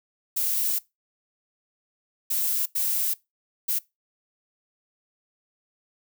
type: noise bursts at uneven times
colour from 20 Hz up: violet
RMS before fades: -25 dBFS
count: 4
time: 0.36-0.79 / 2.3-2.66 / 2.75-3.14 / 3.68-3.79 s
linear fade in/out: 10 ms
effects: noise-tail reverb RT60 0.2 s tail -21 dB re dry